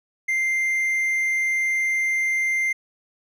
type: tone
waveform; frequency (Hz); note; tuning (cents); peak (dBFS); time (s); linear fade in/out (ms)
triangle; 2093; C7; 0; -18; 0.28-2.73; 10
effects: none